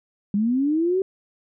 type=linear sweep; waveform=sine; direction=up; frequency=196 to 388.5 Hz; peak=-18 dBFS; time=0.34-1.02 s; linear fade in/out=2 ms; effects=none